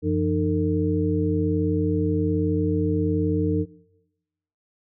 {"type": "tone cluster", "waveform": "sine", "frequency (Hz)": [92.4, 171.2, 304.8, 452.6], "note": ["F#2", "F3", "D#4", "A4"], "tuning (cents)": [-2, -34, -36, 49], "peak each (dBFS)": [-25, -27, -24, -26], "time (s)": [0.02, 3.66], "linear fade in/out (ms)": 50, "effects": ["noise-tail reverb RT60 1.0 s tail -22 dB re dry"]}